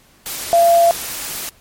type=tone in noise; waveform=sine; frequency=682 Hz; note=F5; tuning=41 cents flat; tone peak=-8 dBFS; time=0.53-0.91 s; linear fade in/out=0 ms; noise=white; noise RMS=-26 dBFS; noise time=0.26-1.49 s; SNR=+15 dB; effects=pink hiss -51 dBFS RMS until 1.6 s + MP3 64 kbps